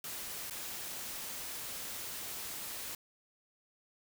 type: noise with dropouts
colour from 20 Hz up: white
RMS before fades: -42 dBFS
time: 0.04-2.95 s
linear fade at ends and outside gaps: 2 ms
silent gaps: 0.499-0.508 s
effects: none